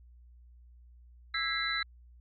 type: tone cluster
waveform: sine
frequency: 1321 / 1640 / 1962 / 2089 / 3978 Hz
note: E6 / G#6 / B6 / C7 / B7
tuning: +3 / -22 / -12 / -3 / +12 cents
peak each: -37 / -36 / -38 / -37 / -34 dBFS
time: 1.34-1.83 s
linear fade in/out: 5 ms
effects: added 60 Hz sine -53 dBFS peak until 2.2 s